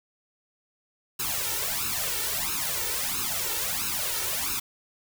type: noise with flanger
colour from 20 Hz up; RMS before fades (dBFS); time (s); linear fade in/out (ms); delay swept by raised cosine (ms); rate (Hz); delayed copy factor
white; -29; 1.19-4.6; 10; 0.75 to 2.25; 1.5; +1
effects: none